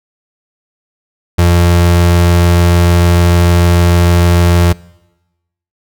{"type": "tone", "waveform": "35% pulse", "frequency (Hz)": 86.7, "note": "F2", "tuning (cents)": -12, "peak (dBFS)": -4, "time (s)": [1.38, 4.73], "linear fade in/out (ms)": 10, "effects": ["noise-tail reverb RT60 1.0 s tail -23 dB re dry"]}